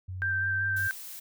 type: tone with pitch glide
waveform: sine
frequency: 92.5 to 98.57 Hz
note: F#2 to G2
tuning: 0 to +10 cents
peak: -34 dBFS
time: 0.08-0.88 s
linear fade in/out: 10 ms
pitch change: +110 cents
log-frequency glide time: 0.19-0.69 s
type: tone with vibrato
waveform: sine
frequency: 1568 Hz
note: G6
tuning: in tune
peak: -26 dBFS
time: 0.22-0.91 s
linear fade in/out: 0 ms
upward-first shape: square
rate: 5.2 Hz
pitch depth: 11 cents each way
type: noise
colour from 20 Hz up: blue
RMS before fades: -42 dBFS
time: 0.76-1.2 s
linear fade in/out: 10 ms
effects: none